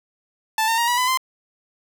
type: tone with pitch steps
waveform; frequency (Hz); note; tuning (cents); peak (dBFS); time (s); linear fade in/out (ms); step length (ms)
sawtooth; 880 / 909.5 / 939.9 / 971.4 / 1003.9 / 1037.5; A5 / A#5 / A#5 / B5 / B5 / C6; 0 / -43 / +14 / -29 / +28 / -15; -14; 0.58-1.174; 2; 99
effects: none